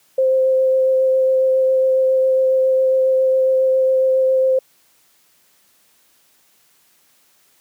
sine tone with vibrato, 523.3 Hz, C5, in tune, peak -12 dBFS, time 0.18-4.59 s, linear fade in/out 5 ms, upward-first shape sine, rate 7.3 Hz, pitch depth 9 cents each way, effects white hiss -57 dBFS RMS until 7.6 s + high-pass 100 Hz 12 dB/octave

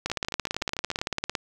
two click trains, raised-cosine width 0.2 ms, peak -17 / -9 dBFS, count 13 / 24, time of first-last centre 0.1-0.989 / 0.06-1.352 s, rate 13.5 / 17.8 Hz, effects 7-bit

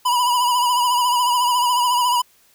square tone with vibrato, 980 Hz, B5, 14 cents flat, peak -16 dBFS, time 0.05-2.22 s, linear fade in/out 10 ms, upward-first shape triangle, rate 14 Hz, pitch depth 63 cents each way, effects white hiss -56 dBFS RMS until 2.54 s

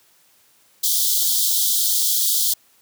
white high-pass noise, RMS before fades -19 dBFS, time 0.83-2.54 s, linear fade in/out 10 ms, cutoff 3200 Hz, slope 96 dB/octave, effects white hiss -57 dBFS RMS until 2.81 s + high-pass 80 Hz 12 dB/octave

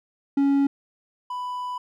triangle tone pair in turn, 278.6 / 992.8 Hz, C#4 / B5, +9 / +9 cents, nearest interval octave + minor seventh, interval 2200 cents, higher second, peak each -15 / -26 dBFS, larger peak first, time 0.37-0.67 / 1.3-1.78 s, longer second, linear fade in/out 5 ms, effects none

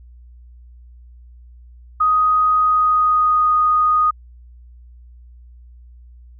sine tone with pitch glide, 1250 to 1239.2 Hz, D#6 to D#6, +8 to -7 cents, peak -12 dBFS, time 2-4.11 s, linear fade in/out 10 ms, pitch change -15 cents, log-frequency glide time 2.59-3.52 s, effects added 60 Hz sine -40 dBFS peak until 6.39 s

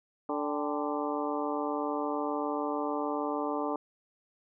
harmonic tone with a mistuned harmonic, 146.83 Hz, D3, in tune, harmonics 2 / 3 / 4 / 5 / 6 / 7 / 8, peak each -34 / -36 / -37 / -38 / -39 / -39 / -40 dBFS, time 0.29-3.76 s, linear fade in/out 2 ms, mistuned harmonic 5, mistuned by +110 cents, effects none

